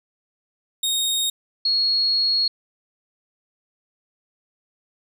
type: tone pair in turn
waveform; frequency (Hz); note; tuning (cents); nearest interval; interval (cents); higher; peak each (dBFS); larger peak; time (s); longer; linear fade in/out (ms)
sawtooth / sine; 3724 / 4315; A#7 / C#8; -2 / -47; minor third; 255; second; -17 / -17; neither; 0.83-1.3 / 1.65-2.48; second; 5
effects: none